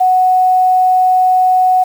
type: tone with quantisation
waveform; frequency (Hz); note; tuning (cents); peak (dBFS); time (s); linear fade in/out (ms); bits
sine; 740; F#5; 0; -7; 0-1.84; 10; 6
effects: none